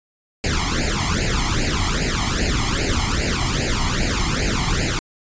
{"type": "noise with flanger", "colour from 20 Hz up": "pink", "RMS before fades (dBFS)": -20, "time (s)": [0.44, 4.99], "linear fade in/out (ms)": 0, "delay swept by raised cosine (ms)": [0.42, 0.98], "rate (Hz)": 2.5, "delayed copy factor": 1, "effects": ["resampled to 16000 Hz"]}